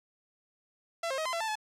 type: tone with pitch steps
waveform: sawtooth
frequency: 672 / 534 / 632 / 1030 / 673 / 885 / 859 Hz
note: E5 / C5 / D#5 / C6 / E5 / A5 / A5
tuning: +33 / +35 / +27 / -28 / +36 / +10 / -42 cents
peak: -27 dBFS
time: 1.03-1.555 s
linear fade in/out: 5 ms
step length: 75 ms
effects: low-pass 9000 Hz 12 dB/octave + 11-bit